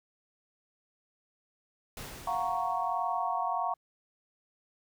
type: noise with exponential decay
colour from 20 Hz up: pink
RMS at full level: -41 dBFS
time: 1.97-3.77 s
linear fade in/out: 2 ms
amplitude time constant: 390 ms
type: chord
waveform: sine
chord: Gb major seventh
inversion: third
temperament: equal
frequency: 698.5 / 740 / 932.3 / 1108.7 Hz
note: F5 / Gb5 / Bb5 / Db6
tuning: 0 / 0 / 0 / 0 cents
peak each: -34 dBFS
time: 2.27-3.74 s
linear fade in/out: 5 ms
effects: none